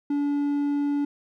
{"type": "tone", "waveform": "triangle", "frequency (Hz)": 287.3, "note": "D4", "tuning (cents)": -38, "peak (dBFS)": -20, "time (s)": [0.1, 1.05], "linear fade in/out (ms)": 5, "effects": []}